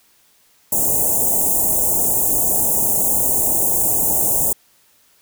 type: band-stop noise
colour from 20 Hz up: white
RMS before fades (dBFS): -17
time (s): 0.72-4.53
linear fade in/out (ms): 5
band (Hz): 870 to 7000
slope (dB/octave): 48
effects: white hiss -56 dBFS RMS until 5.21 s